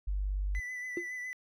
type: tone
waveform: sine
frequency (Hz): 49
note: G1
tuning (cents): 0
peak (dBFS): -29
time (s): 0.07-0.6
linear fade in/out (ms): 10
type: tone with vibrato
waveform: triangle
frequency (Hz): 1993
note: B6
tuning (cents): +15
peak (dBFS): -35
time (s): 0.55-1.33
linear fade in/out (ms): 0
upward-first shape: sine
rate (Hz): 7.2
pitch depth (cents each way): 24
type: tone with exponential decay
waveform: sine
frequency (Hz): 349.2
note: F4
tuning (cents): 0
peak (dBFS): -27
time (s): 0.97-1.08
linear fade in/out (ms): 2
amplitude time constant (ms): 22
effects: tanh soft clip ceiling -22 dBFS